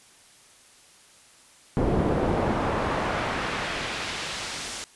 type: noise with band-pass filter sweep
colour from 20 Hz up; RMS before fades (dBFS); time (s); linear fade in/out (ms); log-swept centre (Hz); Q
brown; -27; 1.77-4.84; 0; 340 to 7500; 0.74
effects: white hiss -54 dBFS RMS until 4.95 s + resampled to 24000 Hz